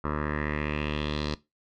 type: tone with low-pass filter sweep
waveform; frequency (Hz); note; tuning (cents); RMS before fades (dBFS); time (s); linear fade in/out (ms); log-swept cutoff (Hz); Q
10% pulse; 74.8; D2; +32; -30; 0.04-1.35; 5; 1300 to 4500; 3.5
effects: noise-tail reverb RT60 0.2 s tail -18 dB re dry